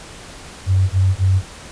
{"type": "tone bursts", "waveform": "sine", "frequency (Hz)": 94.6, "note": "F#2", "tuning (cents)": 39, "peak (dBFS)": -11, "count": 3, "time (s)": [0.66, 1.42], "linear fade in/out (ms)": 50, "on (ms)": 240, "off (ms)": 20, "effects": ["pink hiss -37 dBFS RMS until 1.71 s", "resampled to 22050 Hz"]}